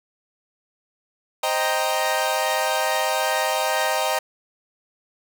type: chord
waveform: sawtooth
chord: C minor seventh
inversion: none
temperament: equal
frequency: 523.3 / 622.3 / 784 / 932.3 Hz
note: C5 / Eb5 / G5 / Bb5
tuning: 0 / 0 / 0 / 0 cents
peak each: -24 / -21 / -22 / -22 dBFS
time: 1.43-4.19 s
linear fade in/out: 5 ms
effects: none